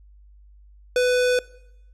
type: tone with low-pass filter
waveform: square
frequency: 497.6 Hz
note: B4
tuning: 13 cents sharp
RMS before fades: -19 dBFS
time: 0.96-1.39 s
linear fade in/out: 2 ms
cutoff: 9200 Hz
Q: 0.6
effects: noise-tail reverb RT60 0.9 s tail -21 dB re dry + added 50 Hz sine -47 dBFS peak until 1.93 s